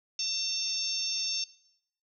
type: harmonic tone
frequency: 902 Hz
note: A5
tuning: 43 cents sharp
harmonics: 3 / 4 / 5 / 6 / 7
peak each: -41 / -39 / -40 / -31 / -36 dBFS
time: 0.19-1.44 s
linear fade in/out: 2 ms
effects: noise-tail reverb RT60 0.7 s tail -20 dB re dry